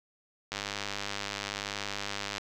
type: click train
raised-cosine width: 0.2 ms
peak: -16 dBFS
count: 189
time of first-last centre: 0.52-2.381 s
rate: 101 Hz
effects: none